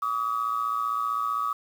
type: tone pair together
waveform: sine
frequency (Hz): 1146.5 / 1262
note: D6 / D#6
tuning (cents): -42 / +24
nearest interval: major second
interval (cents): 166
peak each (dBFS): -27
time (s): 0.02-1.53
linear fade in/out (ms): 5
effects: tanh soft clip ceiling -17 dBFS + 8-bit